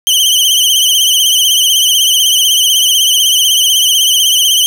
sawtooth tone with vibrato, 3067 Hz, G7, 38 cents flat, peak -4 dBFS, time 0.07-4.66 s, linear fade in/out 0 ms, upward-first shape triangle, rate 16 Hz, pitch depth 93 cents each way, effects none

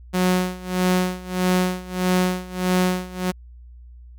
sawtooth tone with tremolo, 182.7 Hz, F#3, 22 cents flat, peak -12 dBFS, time 0.13-3.32 s, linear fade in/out 20 ms, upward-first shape sine, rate 1.6 Hz, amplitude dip 90%, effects added 60 Hz sine -40 dBFS peak until 4.18 s

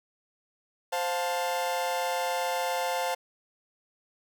40% pulse chord, F major, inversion second, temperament equal with one note detuned, 523.3 / 707 / 880 Hz, C5 / F5 / A5, 0 / +21 / 0 cents, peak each -31 dBFS, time 0.92-3.15 s, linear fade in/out 10 ms, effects none

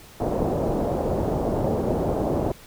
white low-pass noise, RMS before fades -24 dBFS, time 0.2-2.52 s, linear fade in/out 5 ms, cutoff 660 Hz, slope 24 dB/octave, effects pink hiss -47 dBFS RMS until 2.66 s

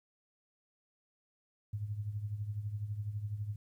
sine tone with tremolo, 104.4 Hz, G#2, 10 cents sharp, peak -32 dBFS, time 1.73-3.56 s, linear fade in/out 5 ms, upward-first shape triangle, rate 12 Hz, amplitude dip 75%, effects 12-bit

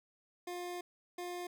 25% pulse tone bursts at uneven times, 354.2 Hz, F4, 24 cents sharp, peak -36 dBFS, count 2, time 0.47-0.81 / 1.18-1.47 s, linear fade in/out 5 ms, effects none

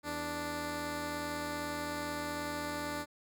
10% pulse tone pair together, 82.5 / 294 Hz, E2 / D4, +2 / +2 cents, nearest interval octave + minor seventh, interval 2200 cents, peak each -36 / -28 dBFS, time 0.03-3.06 s, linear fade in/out 50 ms, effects none

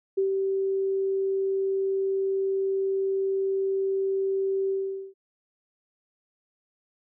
sine tone with ADSR envelope, 387.4 Hz, G4, 20 cents flat, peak -20 dBFS, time 0.17-5.14 s, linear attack 12 ms, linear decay 110 ms, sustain -3 dB, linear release 440 ms, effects none

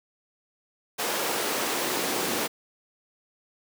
pink noise with high-pass filter sweep, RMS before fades -28 dBFS, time 0.98-2.48 s, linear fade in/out 20 ms, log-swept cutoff 440 to 280 Hz, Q 1.2, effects none

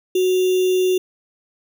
sine tone with sample-and-hold, 369.4 Hz, F#4, 3 cents flat, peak -14 dBFS, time 0.15-0.98 s, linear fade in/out 5 ms, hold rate 3150 Hz, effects none

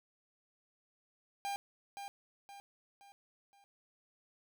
45% pulse tone with echo, 800 Hz, G5, 35 cents sharp, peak -36 dBFS, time 1.45-1.56 s, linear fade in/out 0 ms, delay 520 ms, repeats 4, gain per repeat -7 dB, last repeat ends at 3.64 s, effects none

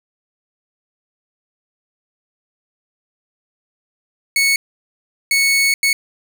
sawtooth tone bursts at uneven times, 2211 Hz, C#7, 5 cents flat, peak -9 dBFS, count 3, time 4.36-4.56 / 5.31-5.74 / 5.83-5.93 s, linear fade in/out 2 ms, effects none

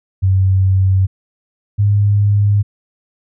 sine tone pair in turn, 95.1 / 102.34 Hz, F#2 / G#2, +48 / -25 cents, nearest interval minor second, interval 127 cents, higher second, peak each -9 dBFS, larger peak neither, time 0.22-1.07 / 1.78-2.63 s, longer neither, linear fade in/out 20 ms, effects none

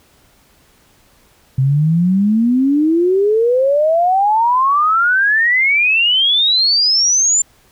sine exponential sweep, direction up, 128.9 to 7290 Hz, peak -10 dBFS, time 1.58-7.42 s, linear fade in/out 5 ms, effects pink hiss -52 dBFS RMS until 7.71 s

